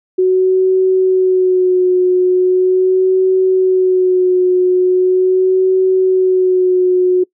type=tone with vibrato; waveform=sine; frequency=370 Hz; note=F#4; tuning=in tune; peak=-8 dBFS; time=0.18-7.24 s; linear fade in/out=10 ms; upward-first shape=sine; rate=0.4 Hz; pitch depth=25 cents each way; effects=noise-tail reverb RT60 0.1 s tail -23 dB re dry